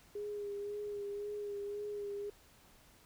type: tone with vibrato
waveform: sine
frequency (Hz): 410.1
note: G#4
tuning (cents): -22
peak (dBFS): -38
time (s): 0.15-2.3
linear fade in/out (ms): 5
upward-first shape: sine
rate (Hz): 1.9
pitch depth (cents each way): 25
effects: pink hiss -63 dBFS RMS until 3.05 s